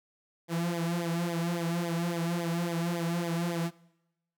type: tone with flanger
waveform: sawtooth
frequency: 170 Hz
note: F3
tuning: 46 cents flat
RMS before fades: -31 dBFS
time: 0.48-3.71 s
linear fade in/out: 50 ms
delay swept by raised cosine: 0.71 to 3.91 ms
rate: 3.6 Hz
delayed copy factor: -0.95
effects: noise-tail reverb RT60 0.9 s tail -22 dB re dry